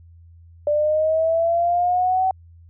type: linear sweep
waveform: sine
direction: up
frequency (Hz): 587.3 to 760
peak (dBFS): -16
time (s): 0.67-2.31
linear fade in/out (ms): 2
effects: added 84 Hz sine -44 dBFS peak until 2.69 s